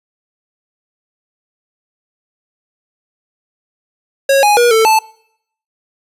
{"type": "tone with pitch steps", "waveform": "square", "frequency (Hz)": [548, 830, 479.9, 444.4, 877], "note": ["C#5", "G#5", "B4", "A4", "A5"], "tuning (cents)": [-20, -1, -50, 17, -6], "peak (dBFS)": -8, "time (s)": [4.29, 4.99], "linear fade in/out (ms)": 5, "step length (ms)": 140, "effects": ["noise-tail reverb RT60 0.7 s tail -25 dB re dry", "resampled to 32000 Hz"]}